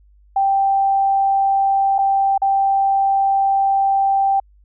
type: tone with dropouts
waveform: sine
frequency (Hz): 784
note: G5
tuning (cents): 0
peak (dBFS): -13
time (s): 0.36-4.4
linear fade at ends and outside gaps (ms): 5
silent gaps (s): 1.983-1.987 / 2.379-2.418
effects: added 50 Hz sine -48 dBFS peak until 4.64 s